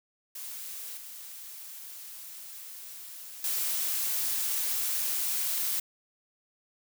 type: noise with level steps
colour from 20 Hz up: blue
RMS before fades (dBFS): -40 / -44 / -30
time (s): 0.35-5.8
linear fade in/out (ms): 5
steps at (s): 0.97 / 3.44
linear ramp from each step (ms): 2
effects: none